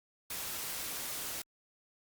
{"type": "noise", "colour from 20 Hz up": "white", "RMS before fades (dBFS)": -39, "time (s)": [0.3, 1.42], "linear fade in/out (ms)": 5, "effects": ["Opus 48 kbps"]}